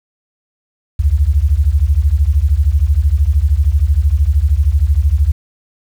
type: beating tone pair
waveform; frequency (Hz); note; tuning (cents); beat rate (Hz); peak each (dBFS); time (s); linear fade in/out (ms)
sine; 66.1 / 79.1; C2 / D#2; +18 / +29; 13; -12; 0.99-5.32; 10
effects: 7-bit